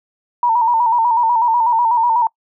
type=tone with vibrato; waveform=sine; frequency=933 Hz; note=A#5; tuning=1 cent sharp; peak=-11 dBFS; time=0.43-2.27 s; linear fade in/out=2 ms; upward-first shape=square; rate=8.1 Hz; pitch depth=59 cents each way; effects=noise-tail reverb RT60 0.1 s tail -25 dB re dry